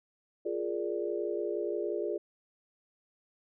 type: chord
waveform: sine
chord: Bb dominant seventh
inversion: second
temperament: equal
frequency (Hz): 349.2 / 415.3 / 466.2 / 587.3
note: F4 / Ab4 / Bb4 / D5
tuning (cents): 0 / 0 / 0 / 0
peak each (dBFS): -35 / -34 / -39 / -38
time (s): 0.45-2.18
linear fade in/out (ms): 10
effects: none